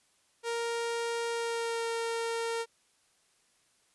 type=tone with pitch glide; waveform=sawtooth; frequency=466.2 to 460.3 Hz; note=A#4 to A#4; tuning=0 to -22 cents; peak=-27 dBFS; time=0.43-2.66 s; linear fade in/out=50 ms; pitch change=-22 cents; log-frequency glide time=1.3-1.87 s; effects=white hiss -69 dBFS RMS until 3.94 s + resampled to 24000 Hz